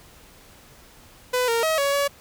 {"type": "tone with pitch steps", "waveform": "sawtooth", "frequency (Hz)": [500, 462.3, 637, 561, 566], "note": ["B4", "A#4", "D#5", "C#5", "C#5"], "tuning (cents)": [21, -14, 41, 21, 36], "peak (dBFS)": -16, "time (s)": [1.33, 2.08], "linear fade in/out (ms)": 10, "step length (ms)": 150, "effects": ["pink hiss -50 dBFS RMS until 2.2 s"]}